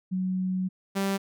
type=tone pair in turn; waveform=sine / sawtooth; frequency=185.7 / 195.84 Hz; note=F#3 / G3; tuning=+7 / -1 cents; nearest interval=minor second; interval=92 cents; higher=second; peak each=-25 / -21 dBFS; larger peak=second; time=0.11-0.69 / 0.95-1.18 s; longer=first; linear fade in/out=20 ms; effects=none